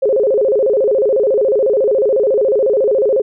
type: tone with vibrato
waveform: sine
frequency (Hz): 472.5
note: A#4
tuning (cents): +23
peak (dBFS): -10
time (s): 0.02-3.22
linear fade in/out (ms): 10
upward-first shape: square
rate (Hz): 14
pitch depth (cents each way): 210
effects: none